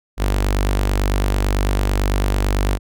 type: tone with notch filter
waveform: sawtooth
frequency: 49 Hz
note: G1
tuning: in tune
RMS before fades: -18 dBFS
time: 0.17-2.79 s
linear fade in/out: 50 ms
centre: 150 Hz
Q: 1.5
effects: none